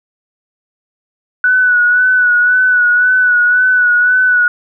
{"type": "tone with vibrato", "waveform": "sine", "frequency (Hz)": 1480, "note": "F#6", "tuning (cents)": 0, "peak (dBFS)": -7, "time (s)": [1.44, 4.48], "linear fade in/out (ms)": 2, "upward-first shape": "sine", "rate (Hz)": 1.9, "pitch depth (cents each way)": 34, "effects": []}